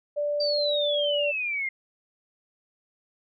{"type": "tone with pitch glide", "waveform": "sine", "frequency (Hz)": [586, 581.3], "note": ["D5", "D5"], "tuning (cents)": [-4, -18], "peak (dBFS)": -24, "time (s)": [0.16, 1.32], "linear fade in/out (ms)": 20, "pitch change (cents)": -14, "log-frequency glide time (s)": [0.77, 1.2]}
{"type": "exponential sweep", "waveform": "sine", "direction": "down", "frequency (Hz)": [4722, 2093], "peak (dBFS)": -26, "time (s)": [0.4, 1.69], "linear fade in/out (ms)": 5}
{"effects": []}